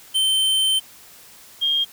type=tone pair in turn; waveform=square / sine; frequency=3100 / 3224 Hz; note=G7 / G7; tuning=-20 / +48 cents; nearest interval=minor second; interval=68 cents; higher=second; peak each=-17 dBFS; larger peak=neither; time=0.14-0.8 / 1.61-1.85 s; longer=first; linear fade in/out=20 ms; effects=white hiss -46 dBFS RMS until 1.92 s